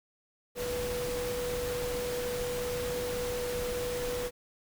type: tone in noise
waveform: sine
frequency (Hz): 490.5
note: B4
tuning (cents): -12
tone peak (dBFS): -32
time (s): 0.55-4.31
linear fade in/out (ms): 50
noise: pink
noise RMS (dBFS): -38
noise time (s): 0.55-4.31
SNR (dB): +3
effects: none